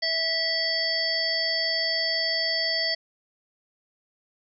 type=harmonic tone; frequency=654 Hz; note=E5; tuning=14 cents flat; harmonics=1 / 3 / 5 / 7 / 8; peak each=-32 / -29 / -37 / -26 / -31 dBFS; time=0.02-2.95 s; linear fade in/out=10 ms; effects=none